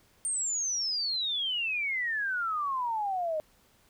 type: exponential sweep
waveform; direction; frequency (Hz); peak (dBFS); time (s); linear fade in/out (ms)
sine; down; 8870 to 606; -28; 0.25-3.4; 0
effects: pink hiss -64 dBFS RMS until 3.89 s